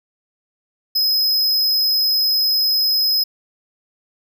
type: tone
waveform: square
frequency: 5090 Hz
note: D#8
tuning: 39 cents sharp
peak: -15 dBFS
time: 0.95-3.24 s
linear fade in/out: 10 ms
effects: none